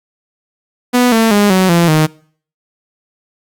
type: tone with pitch steps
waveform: sawtooth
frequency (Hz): 246.9 / 225.1 / 205.2 / 187.12 / 170.6 / 155.54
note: B3 / A3 / G#3 / F#3 / F3 / D#3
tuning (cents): 0 / +40 / -21 / +20 / -40 / 0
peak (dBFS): -4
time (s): 0.93-2.07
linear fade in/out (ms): 20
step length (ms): 190
effects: noise-tail reverb RT60 0.5 s tail -23 dB re dry + Opus 48 kbps